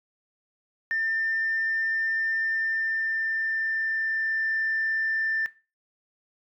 sine tone with pitch glide, 1796 to 1781.5 Hz, A6 to A6, +35 to +21 cents, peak -23 dBFS, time 0.91-5.46 s, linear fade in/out 0 ms, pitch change -14 cents, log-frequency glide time 2.4-4.47 s, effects noise-tail reverb RT60 0.3 s tail -18 dB re dry + tanh soft clip ceiling -19 dBFS

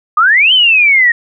sine exponential two-way sweep, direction up then down, 1184 to 3136 to 1851 Hz, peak -5 dBFS, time 0.17-1.12 s, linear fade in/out 5 ms, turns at 0.53 s, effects none

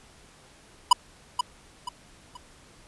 square tone with echo, 987.8 Hz, B5, in tune, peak -12 dBFS, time 0.91-0.93 s, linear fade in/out 5 ms, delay 480 ms, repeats 3, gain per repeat -9 dB, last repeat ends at 2.37 s, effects pink hiss -54 dBFS RMS until 2.87 s + resampled to 24000 Hz

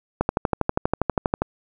click train, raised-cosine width 1 ms, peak -5 dBFS, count 16, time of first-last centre 0.21-1.42 s, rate 12.4 Hz, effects none

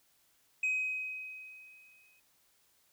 sine tone with exponential decay, 2525 Hz, D#7, 25 cents sharp, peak -25 dBFS, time 0.63-2.2 s, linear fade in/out 5 ms, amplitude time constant 340 ms, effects tanh soft clip ceiling -27 dBFS + white hiss -70 dBFS RMS until 2.92 s

